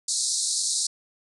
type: band-pass noise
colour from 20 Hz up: white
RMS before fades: -26 dBFS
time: 0.08-0.87 s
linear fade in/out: 5 ms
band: 3900 to 9600 Hz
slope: 96 dB/octave
effects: none